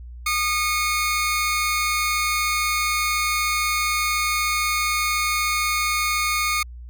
sawtooth tone pair together, 1224 / 2181 Hz, D#6 / C#7, -29 / -29 cents, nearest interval minor seventh, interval 1000 cents, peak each -19 / -20 dBFS, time 0.26-6.63 s, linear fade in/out 5 ms, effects added 60 Hz sine -35 dBFS peak until 6.89 s

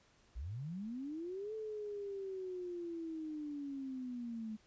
sine linear two-way sweep, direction up then down, 49.8 to 440 to 213.6 Hz, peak -40 dBFS, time 0.35-4.57 s, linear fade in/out 20 ms, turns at 1.54 s, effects pink hiss -69 dBFS RMS until 4.66 s + resampled to 16000 Hz

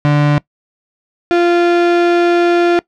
35% pulse tone pair in turn, 146.83 / 346.8 Hz, D3 / F4, 0 / -12 cents, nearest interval octave + minor third, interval 1488 cents, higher second, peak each -7 dBFS, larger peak neither, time 0.05-0.38 / 1.31-2.79 s, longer second, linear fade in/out 0 ms, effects noise-tail reverb RT60 0.1 s tail -22 dB re dry + low-pass 3000 Hz 12 dB/octave

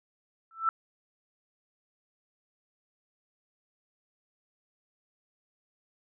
sine tone with exponential growth, 1328 Hz, E6, 12 cents sharp, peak -19 dBFS, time 0.51-0.69 s, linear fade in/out 1 ms, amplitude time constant 39 ms, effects none

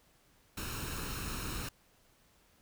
pink noise with comb filter, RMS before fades -39 dBFS, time 0.57-1.69 s, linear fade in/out 5 ms, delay 0.74 ms, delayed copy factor +0.6, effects pink hiss -67 dBFS RMS until 2.61 s

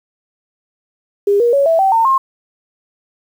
sine tone with pitch steps, 404.2 / 475.2 / 558.6 / 656.6 / 771.9 / 907.4 / 1066.7 Hz, G#4 / A#4 / C#5 / E5 / G5 / A#5 / C6, -47 / +33 / +13 / -7 / -27 / -47 / +33 cents, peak -9 dBFS, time 1.27-2.18 s, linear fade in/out 5 ms, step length 130 ms, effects 7-bit

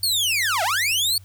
sawtooth linear two-way sweep, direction down then up, 4517 to 629 to 4517 Hz, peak -16 dBFS, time 0.03-1.18 s, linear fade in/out 2 ms, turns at 0.63 s, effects added 96 Hz sine -43 dBFS peak until 1.24 s + white hiss -57 dBFS RMS until 1.24 s

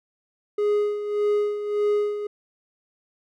triangle tone with tremolo, 415.3 Hz, G#4, in tune, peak -16 dBFS, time 0.58-2.27 s, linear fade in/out 5 ms, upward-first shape sine, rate 1.7 Hz, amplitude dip 65%, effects none

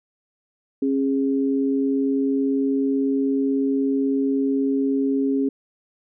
sine tone pair together, 271.8 / 411.9 Hz, C#4 / G#4, -34 / -14 cents, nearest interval perfect fifth, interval 720 cents, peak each -19 / -25 dBFS, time 0.82-5.49 s, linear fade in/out 5 ms, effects none

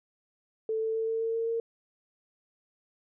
sine tone with pitch steps, 441.5 / 444.3 / 447.1 / 450 / 452.9 / 455.8 / 458.7 Hz, A4 / A4 / A4 / A4 / A#4 / A#4 / A#4, +6 / +17 / +28 / +39 / -50 / -39 / -28 cents, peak -27 dBFS, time 0.69-1.6 s, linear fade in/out 2 ms, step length 130 ms, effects none

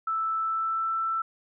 sine tone with pitch glide, 1318.5 to 1330.7 Hz, E6 to E6, 0 to +16 cents, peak -25 dBFS, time 0.07-1.22 s, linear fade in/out 5 ms, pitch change +16 cents, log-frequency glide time 0.38-0.93 s, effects none

